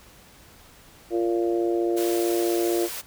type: harmonic tone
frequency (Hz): 115.4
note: A#2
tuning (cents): -17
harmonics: 3 / 4 / 5 / 6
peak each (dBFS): -22 / -29 / -32 / -33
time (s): 1.1-2.89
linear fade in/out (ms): 50
type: high-pass noise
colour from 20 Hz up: white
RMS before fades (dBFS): -34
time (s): 1.96-3.02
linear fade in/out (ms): 20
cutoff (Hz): 400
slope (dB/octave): 96
effects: pink hiss -51 dBFS RMS until 3.06 s